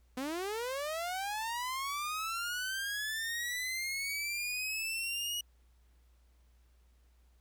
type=linear sweep; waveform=sawtooth; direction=up; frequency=246.7 to 2917 Hz; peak=-31 dBFS; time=0.17-5.41 s; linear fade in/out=5 ms; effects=added 60 Hz sine -62 dBFS peak until 7.4 s + pink hiss -75 dBFS RMS until 7.4 s